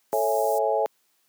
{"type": "high-pass noise", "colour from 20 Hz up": "white", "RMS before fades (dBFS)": -39, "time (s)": [0.12, 0.59], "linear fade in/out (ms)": 10, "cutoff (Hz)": 5700, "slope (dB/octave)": 24}
{"type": "chord", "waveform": "sine", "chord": "A major seventh", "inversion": "none", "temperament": "equal with one note detuned", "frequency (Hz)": [440, 551.5, 659.3, 830.6], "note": ["A4", "C#5", "E5", "G#5"], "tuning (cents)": [0, -9, 0, 0], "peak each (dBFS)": -26, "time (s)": [0.13, 0.86], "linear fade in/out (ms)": 0}
{"effects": ["white hiss -68 dBFS RMS until 1.28 s", "high-pass 200 Hz 12 dB/octave"]}